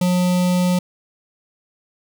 square tone with notch filter, 180 Hz, F#3, 47 cents flat, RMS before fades -17 dBFS, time 0.01-0.79 s, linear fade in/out 5 ms, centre 1600 Hz, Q 1.4, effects none

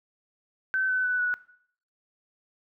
sine tone with pitch steps, 1534 / 1512.9 / 1492.1 / 1471.5 Hz, G6 / F#6 / F#6 / F#6, -38 / +38 / +14 / -10 cents, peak -23 dBFS, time 0.74-1.34 s, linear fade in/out 0 ms, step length 150 ms, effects noise-tail reverb RT60 0.6 s tail -18 dB re dry

